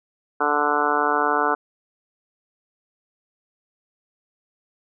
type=harmonic tone; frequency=147.2 Hz; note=D3; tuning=4 cents sharp; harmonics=2 / 3 / 4 / 5 / 6 / 7 / 8 / 9 / 10; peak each=-30 / -26 / -31 / -26 / -26 / -26 / -27 / -25 / -26 dBFS; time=0.4-1.55 s; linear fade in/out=10 ms; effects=none